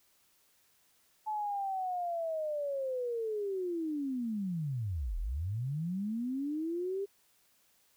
sine linear two-way sweep, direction down then up, 867 to 36.71 to 403.5 Hz, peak -32 dBFS, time 1.26-7.06 s, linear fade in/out 20 ms, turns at 5.18 s, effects white hiss -69 dBFS RMS until 7.96 s

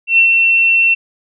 sine tone with ADSR envelope, 2704 Hz, E7, 43 cents sharp, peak -5 dBFS, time 0.07-0.95 s, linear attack 110 ms, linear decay 100 ms, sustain -3 dB, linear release 17 ms, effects none

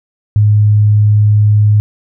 sine tone, 105.1 Hz, G#2, 21 cents sharp, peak -5 dBFS, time 0.36-1.8 s, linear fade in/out 0 ms, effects none

